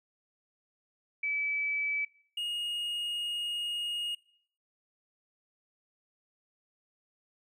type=tone pair in turn; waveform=sine / triangle; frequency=2300 / 2865 Hz; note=D7 / F7; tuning=-37 / +44 cents; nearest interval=major third; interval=381 cents; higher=second; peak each=-29 / -30 dBFS; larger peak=first; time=1.23-2.05 / 2.37-4.15 s; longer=second; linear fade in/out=5 ms; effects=noise-tail reverb RT60 0.6 s tail -21 dB re dry